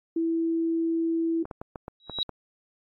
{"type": "tone", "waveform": "sine", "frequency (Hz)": 329.6, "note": "E4", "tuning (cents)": 0, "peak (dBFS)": -23, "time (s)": [0.16, 1.43], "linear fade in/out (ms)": 5}
{"type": "clicks", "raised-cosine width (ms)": 1, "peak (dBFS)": -22, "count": 8, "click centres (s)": [1.454, 1.512, 1.615, 1.758, 1.881, 2.097, 2.187, 2.293]}
{"type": "tone with exponential growth", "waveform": "sine", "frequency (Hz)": 3864, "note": "B7", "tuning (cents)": -39, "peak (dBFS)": -21, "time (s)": [2, 2.23], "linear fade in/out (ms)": 1, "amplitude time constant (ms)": 48}
{"effects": ["AAC 32 kbps"]}